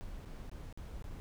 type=noise with dropouts; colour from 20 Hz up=brown; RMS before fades=-45 dBFS; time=0.01-1.2 s; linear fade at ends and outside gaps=0 ms; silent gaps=0.251-0.256 / 0.497-0.515 / 0.726-0.775 / 1.024-1.042 s; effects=none